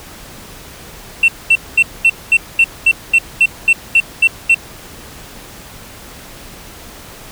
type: tone bursts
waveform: sine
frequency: 2701 Hz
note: E7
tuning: 42 cents sharp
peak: -3 dBFS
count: 13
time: 1.23-4.546 s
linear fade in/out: 5 ms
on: 52 ms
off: 220 ms
effects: tanh soft clip ceiling -4 dBFS + pink hiss -35 dBFS RMS until 7.31 s